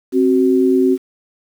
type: tone pair together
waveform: sine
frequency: 264.2 / 373.7 Hz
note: C4 / F#4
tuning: +17 / +17 cents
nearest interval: tritone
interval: 600 cents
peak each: -13 dBFS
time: 0.12-0.98 s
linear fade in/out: 50 ms
effects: 7-bit